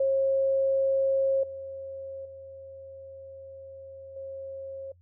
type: tone with level steps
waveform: sine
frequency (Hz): 540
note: C#5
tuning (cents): -45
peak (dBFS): -21 / -35 / -41 / -35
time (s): 0-4.92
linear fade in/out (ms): 5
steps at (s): 1.43 / 2.25 / 4.16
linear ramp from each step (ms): 5
effects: noise-tail reverb RT60 0.1 s tail -25 dB re dry + added 88 Hz sine -56 dBFS peak until 5.01 s